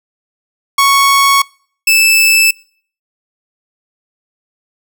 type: tone pair in turn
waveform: sawtooth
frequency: 1108.7 / 2631 Hz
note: C#6 / E7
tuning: 0 / -4 cents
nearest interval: octave + minor third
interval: 1496 cents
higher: second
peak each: -3 dBFS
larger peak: neither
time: 0.78-1.42 / 1.87-2.51 s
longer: neither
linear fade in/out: 5 ms
effects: noise-tail reverb RT60 0.5 s tail -25 dB re dry